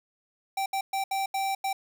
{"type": "tone bursts at uneven times", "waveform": "square", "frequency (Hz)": 779, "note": "G5", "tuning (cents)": -11, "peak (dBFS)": -27, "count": 6, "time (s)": [[0.57, 0.66], [0.73, 0.81], [0.93, 1.04], [1.11, 1.26], [1.34, 1.55], [1.64, 1.73]], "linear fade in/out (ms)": 5, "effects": ["9-bit"]}